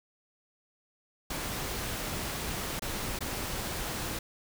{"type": "noise with dropouts", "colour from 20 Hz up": "pink", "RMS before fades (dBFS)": -35, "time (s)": [1.3, 4.19], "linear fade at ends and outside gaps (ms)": 5, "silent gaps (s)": [[2.795, 2.82], [3.19, 3.206]], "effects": []}